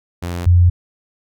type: tone pair in turn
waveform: sawtooth / sine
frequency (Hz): 87.31 / 88.02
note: F2 / F2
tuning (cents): 0 / +14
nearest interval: unison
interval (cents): 14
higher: second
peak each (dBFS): -18 / -7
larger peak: second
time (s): 0.22-0.46 / 0.46-0.7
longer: neither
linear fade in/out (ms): 10
effects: none